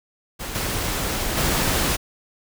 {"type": "noise with level steps", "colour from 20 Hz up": "pink", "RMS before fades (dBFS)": [-31, -25, -21], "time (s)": [0.39, 1.97], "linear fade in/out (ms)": 20, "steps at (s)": [0.55, 1.37], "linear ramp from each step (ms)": 2, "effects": []}